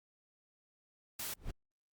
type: noise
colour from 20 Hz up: white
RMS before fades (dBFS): -41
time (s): 1.19-1.34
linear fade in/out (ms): 5
type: noise with exponential growth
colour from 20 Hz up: brown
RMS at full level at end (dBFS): -34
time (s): 1.33-1.51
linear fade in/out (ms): 5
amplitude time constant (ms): 38
effects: Opus 48 kbps